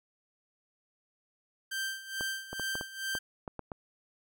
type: tone with tremolo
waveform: sawtooth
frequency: 1568 Hz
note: G6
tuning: in tune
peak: -28 dBFS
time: 1.71-3.19 s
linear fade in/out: 10 ms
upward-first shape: sine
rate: 2.3 Hz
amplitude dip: 80%
type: clicks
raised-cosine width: 1 ms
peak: -24 dBFS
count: 9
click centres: 2.209 / 2.53 / 2.597 / 2.754 / 2.811 / 3.152 / 3.478 / 3.593 / 3.718 s
effects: none